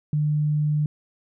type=tone; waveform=sine; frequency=150 Hz; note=D3; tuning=37 cents sharp; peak=-19 dBFS; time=0.13-0.86 s; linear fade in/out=2 ms; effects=none